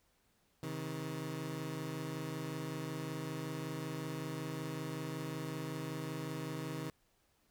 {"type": "tone pair together", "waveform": "20% pulse", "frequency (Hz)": [133.9, 159.23], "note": ["C3", "D#3"], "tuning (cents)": [40, 40], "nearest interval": "minor third", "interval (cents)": 300, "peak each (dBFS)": [-38, -36], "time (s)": [0.63, 6.9], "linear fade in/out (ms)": 2, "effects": ["pink hiss -74 dBFS RMS until 7.5 s"]}